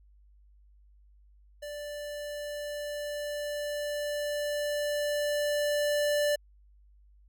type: tone with level ramp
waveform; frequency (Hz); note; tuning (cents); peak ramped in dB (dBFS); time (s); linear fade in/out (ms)
square; 587.3; D5; 0; -38 to -25; 1.62-6.36; 10
effects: added 50 Hz sine -56 dBFS peak until 7.28 s